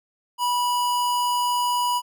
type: tone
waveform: square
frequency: 978 Hz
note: B5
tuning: 17 cents flat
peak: -21 dBFS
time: 0.38-2.02 s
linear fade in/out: 50 ms
effects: none